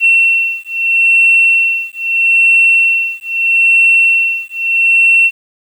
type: beating tone pair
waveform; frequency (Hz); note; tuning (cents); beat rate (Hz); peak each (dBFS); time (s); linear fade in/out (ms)
sine; 2710 / 2710.78; E7 / E7; +47 / +48; 0.78; -10; 0-5.31; 50
effects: tanh soft clip ceiling 0 dBFS + 7-bit